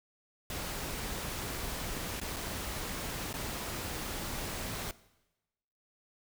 pink noise with dropouts, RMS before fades -38 dBFS, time 0.5-4.91 s, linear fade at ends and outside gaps 1 ms, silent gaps 2.2-2.214 / 2.362-2.366 / 3.329-3.34 s, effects noise-tail reverb RT60 1.0 s tail -19 dB re dry

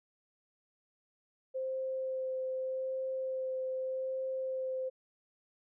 sine tone with vibrato, 522 Hz, C5, 4 cents flat, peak -33 dBFS, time 1.54-4.9 s, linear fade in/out 20 ms, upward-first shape sine, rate 0.83 Hz, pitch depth 9 cents each way, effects none

